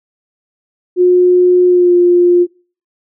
sine tone with pitch glide, 360 to 352.4 Hz, F#4 to F4, -47 to +16 cents, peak -5 dBFS, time 0.96-2.47 s, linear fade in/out 50 ms, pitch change -37 cents, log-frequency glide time 1.67-1.94 s, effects noise-tail reverb RT60 0.4 s tail -22 dB re dry

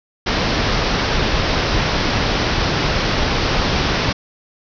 pink low-pass noise, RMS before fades -18 dBFS, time 0.26-4.13 s, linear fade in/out 10 ms, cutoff 5700 Hz, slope 96 dB/octave, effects none

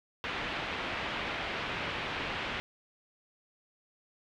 white low-pass noise, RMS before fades -36 dBFS, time 0.24-2.6 s, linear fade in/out 0 ms, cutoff 3000 Hz, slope 24 dB/octave, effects none

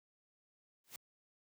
white noise with exponential growth, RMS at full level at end -44 dBFS, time 0.84-0.96 s, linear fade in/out 2 ms, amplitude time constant 26 ms, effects high-pass 80 Hz 12 dB/octave

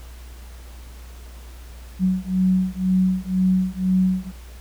sine beating tone pair, 185 / 187 Hz, F#3 / F#3, 0 / +19 cents, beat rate 2 Hz, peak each -20 dBFS, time 1.99-4.32 s, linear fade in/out 50 ms, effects added 60 Hz sine -37 dBFS peak until 4.6 s + pink hiss -48 dBFS RMS until 4.6 s

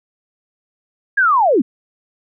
sine linear sweep, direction down, 1670 to 210 Hz, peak -10 dBFS, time 1.17-1.62 s, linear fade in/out 10 ms, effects none

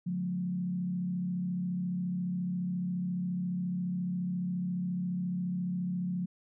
sine tone with frequency modulation, 180 Hz, F#3, 47 cents flat, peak -30 dBFS, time 0.06-6.26 s, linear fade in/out 10 ms, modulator 34.4 Hz, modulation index 0.57, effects none

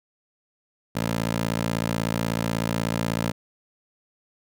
15% pulse tone with high-pass filter, 56.3 Hz, A1, 40 cents sharp, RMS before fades -26 dBFS, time 0.95-3.32 s, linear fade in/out 10 ms, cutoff 150 Hz, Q 0.72, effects none

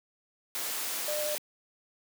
sine tone in noise, 600 Hz, D5, 37 cents sharp, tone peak -31 dBFS, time 1.08-1.35 s, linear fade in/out 0 ms, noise white, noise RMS -34 dBFS, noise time 0.55-1.38 s, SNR 0 dB, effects high-pass 300 Hz 12 dB/octave

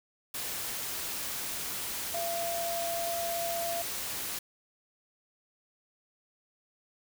sine tone in noise, 681 Hz, F5, 44 cents flat, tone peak -32 dBFS, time 2.14-3.82 s, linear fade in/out 5 ms, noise white, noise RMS -36 dBFS, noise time 0.34-4.39 s, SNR +1 dB, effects none

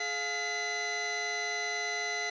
sawtooth tone cluster, 423.5 / 703 / 2019 Hz, G#4 / F5 / B6, +34 / +11 / +38 cents, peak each -37 / -34 / -29 dBFS, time 0-2.3 s, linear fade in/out 5 ms, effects resampled to 16000 Hz

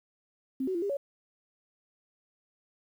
sine tone with pitch steps, 264 / 375.5 / 341.3 / 401.9 / 561 Hz, C4 / F#4 / F4 / G4 / C#5, +16 / +26 / -40 / +43 / +21 cents, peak -28 dBFS, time 0.6-0.97 s, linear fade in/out 5 ms, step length 74 ms, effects 10-bit

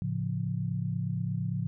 sine chord, A augmented, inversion none, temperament equal, 110 / 138.59 / 174.61 Hz, A2 / C#3 / E#3, 0 / 0 / 0 cents, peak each -33 dBFS, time 0.02-1.67 s, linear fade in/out 0 ms, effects none

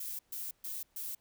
violet noise bursts, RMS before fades -40 dBFS, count 4, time 0-1.15 s, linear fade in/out 5 ms, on 190 ms, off 130 ms, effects pink hiss -73 dBFS RMS until 1.2 s

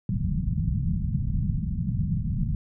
white low-pass noise, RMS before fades -26 dBFS, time 0.09-2.55 s, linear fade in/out 2 ms, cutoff 190 Hz, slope 48 dB/octave, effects none

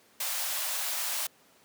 white high-pass noise, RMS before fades -32 dBFS, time 0.2-1.27 s, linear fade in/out 5 ms, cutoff 550 Hz, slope 96 dB/octave, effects pink hiss -61 dBFS RMS until 1.64 s + high-pass 200 Hz 12 dB/octave

